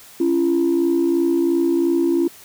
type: tone pair together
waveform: sine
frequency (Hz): 277.2 / 340.1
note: C#4 / F4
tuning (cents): 0 / -46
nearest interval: major third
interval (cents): 354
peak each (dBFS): -19 / -15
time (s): 0.2-2.28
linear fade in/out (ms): 5
effects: tanh soft clip ceiling -10 dBFS + white hiss -44 dBFS RMS until 2.44 s